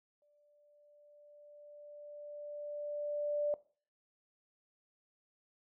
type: tone with exponential growth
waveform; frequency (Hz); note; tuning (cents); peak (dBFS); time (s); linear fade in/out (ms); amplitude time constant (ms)
sine; 588; D5; +2; -29; 0.22-3.54; 1; 720
effects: noise-tail reverb RT60 0.4 s tail -19 dB re dry